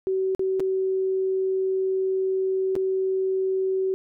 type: tone with dropouts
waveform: sine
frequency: 379.7 Hz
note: F#4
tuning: 45 cents sharp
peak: -21 dBFS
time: 0.07-3.94 s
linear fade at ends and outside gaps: 0 ms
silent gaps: 0.349-0.394 / 0.597-0.603 / 2.754-2.763 s
effects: none